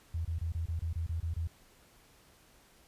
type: tone bursts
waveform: sine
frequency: 82.41 Hz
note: E2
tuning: in tune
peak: -31 dBFS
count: 10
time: 0.14-1.474 s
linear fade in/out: 5 ms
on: 110 ms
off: 26 ms
effects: pink hiss -62 dBFS RMS until 2.87 s + resampled to 32000 Hz